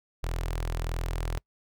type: tone with notch filter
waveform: sawtooth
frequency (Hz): 41.51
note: E1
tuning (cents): +13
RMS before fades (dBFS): -31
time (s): 0.23-1.38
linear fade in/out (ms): 0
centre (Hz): 220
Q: 1.1
effects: noise-tail reverb RT60 0.1 s tail -25 dB re dry